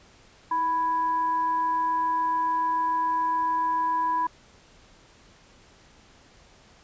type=tone with frequency modulation; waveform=sine; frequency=990 Hz; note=B5; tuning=4 cents sharp; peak=-22 dBFS; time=0.51-4.27 s; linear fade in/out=5 ms; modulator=669 Hz; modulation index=0.26; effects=pink hiss -55 dBFS RMS until 6.83 s + resampled to 16000 Hz